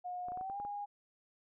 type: tone with pitch glide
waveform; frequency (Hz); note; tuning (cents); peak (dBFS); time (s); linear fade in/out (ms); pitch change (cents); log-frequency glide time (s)
sine; 720 to 817.6; F#5 to G#5; -47 to -27; -38; 0.04-0.86; 20; +220; 0.33-0.6
type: clicks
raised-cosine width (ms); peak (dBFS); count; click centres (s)
1; -36; 7; 0.285 / 0.32 / 0.374 / 0.411 / 0.499 / 0.6 / 0.65
effects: none